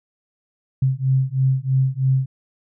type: beating tone pair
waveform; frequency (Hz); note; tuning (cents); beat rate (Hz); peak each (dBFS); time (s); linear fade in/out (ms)
sine; 130.81 / 133.91; C3 / C3; 0 / +41; 3.1; -19; 0.82-2.26; 5
effects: none